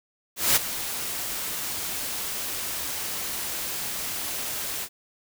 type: noise with ADSR envelope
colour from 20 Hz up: white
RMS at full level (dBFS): -18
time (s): 0.36-4.89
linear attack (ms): 200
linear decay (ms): 19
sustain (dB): -13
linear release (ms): 67
effects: none

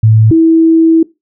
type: tone pair in turn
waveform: sine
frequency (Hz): 110 / 325.8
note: A2 / E4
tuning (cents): 0 / -20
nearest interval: octave + perfect fifth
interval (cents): 1880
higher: second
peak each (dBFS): -3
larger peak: neither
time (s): 0.03-0.31 / 0.31-1.03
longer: second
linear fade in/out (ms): 5
effects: noise-tail reverb RT60 0.2 s tail -19 dB re dry

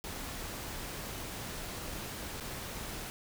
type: noise with dropouts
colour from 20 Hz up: pink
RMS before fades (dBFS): -41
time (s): 0.04-3.1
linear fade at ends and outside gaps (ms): 0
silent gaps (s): 2.4-2.407
effects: none

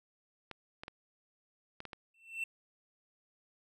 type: clicks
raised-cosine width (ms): 0.3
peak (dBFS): -27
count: 6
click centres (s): 0.513 / 0.835 / 0.881 / 1.804 / 1.853 / 1.932
type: tone with exponential growth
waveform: triangle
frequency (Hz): 2687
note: E7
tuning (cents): +33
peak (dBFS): -30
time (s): 2.14-2.44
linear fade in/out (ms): 5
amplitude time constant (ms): 65
effects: none

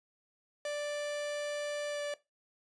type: tone with pitch glide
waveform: 45% pulse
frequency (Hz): 587.3 to 582.9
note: D5 to D5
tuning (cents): 0 to -13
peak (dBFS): -34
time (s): 0.65-2.14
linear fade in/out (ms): 2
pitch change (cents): -13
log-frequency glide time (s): 1.89-2.01
effects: noise-tail reverb RT60 0.2 s tail -17 dB re dry + resampled to 22050 Hz

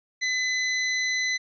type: tone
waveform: sawtooth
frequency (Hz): 2015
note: B6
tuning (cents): +34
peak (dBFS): -20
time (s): 0.21-1.38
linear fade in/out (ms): 20
effects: resampled to 16000 Hz

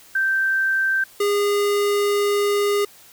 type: tone pair in turn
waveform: sine / square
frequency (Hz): 1562 / 408.3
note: G6 / G#4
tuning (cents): -7 / -29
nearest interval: octave + major seventh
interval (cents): 2322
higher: first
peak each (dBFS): -17 / -18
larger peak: first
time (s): 0.15-1.04 / 1.2-2.85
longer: second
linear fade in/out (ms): 5
effects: white hiss -48 dBFS RMS until 3.12 s

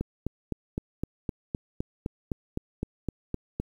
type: click train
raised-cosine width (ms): 3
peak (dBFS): -16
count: 15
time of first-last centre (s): 0.01-3.6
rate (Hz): 3.9
effects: 9-bit

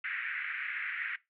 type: band-pass noise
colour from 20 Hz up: white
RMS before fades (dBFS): -37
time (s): 0.04-1.16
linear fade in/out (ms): 2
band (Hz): 1500 to 2300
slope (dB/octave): 48
effects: noise-tail reverb RT60 0.2 s tail -19 dB re dry

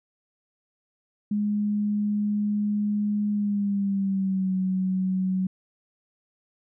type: tone with pitch glide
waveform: sine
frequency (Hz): 207.7 to 187.19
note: G#3 to F#3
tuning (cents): 0 to +20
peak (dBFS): -22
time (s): 1.31-5.47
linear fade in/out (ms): 5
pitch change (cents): -180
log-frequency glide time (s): 3.31-4.54
effects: none

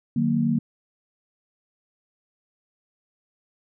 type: chord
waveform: sine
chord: D# minor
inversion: none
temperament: equal with one note detuned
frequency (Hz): 152.1 / 185 / 233.1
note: D#3 / F#3 / A#3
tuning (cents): -39 / 0 / 0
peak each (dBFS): -25 / -27 / -21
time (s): 0.16-0.59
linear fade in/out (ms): 5
effects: none

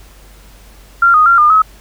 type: tone with pitch steps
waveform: sine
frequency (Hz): 1382 / 1241 / 1379 / 1209 / 1281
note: F6 / D#6 / F6 / D6 / E6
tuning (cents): -19 / -5 / -22 / +50 / -50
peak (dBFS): -5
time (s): 1.02-1.62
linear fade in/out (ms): 5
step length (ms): 120
effects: added 48 Hz sine -39 dBFS peak until 1.8 s + pink hiss -44 dBFS RMS until 1.8 s

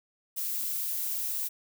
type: noise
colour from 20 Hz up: violet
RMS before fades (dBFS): -32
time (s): 0.36-1.49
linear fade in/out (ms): 20
effects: none

